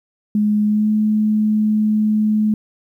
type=tone with pitch glide; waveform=sine; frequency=210 to 213.9 Hz; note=G#3 to A3; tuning=+19 to -49 cents; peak=-13 dBFS; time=0.35-2.54 s; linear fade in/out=2 ms; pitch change=+32 cents; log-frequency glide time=0.66-0.89 s; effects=9-bit